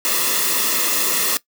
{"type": "noise with comb filter", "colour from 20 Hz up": "white", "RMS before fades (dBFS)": -19, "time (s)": [0.05, 1.37], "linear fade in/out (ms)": 0, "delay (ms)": 1.3, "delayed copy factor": -0.65, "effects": ["noise-tail reverb RT60 0.1 s tail -19 dB re dry", "high-pass 200 Hz 12 dB/octave"]}